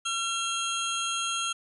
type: tone pair together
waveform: 25% pulse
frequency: 1361 / 3237 Hz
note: F6 / G#7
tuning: -45 / -45 cents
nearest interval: octave + minor third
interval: 1500 cents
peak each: -27 dBFS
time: 0.05-1.53 s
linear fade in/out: 10 ms
effects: resampled to 24000 Hz + 10-bit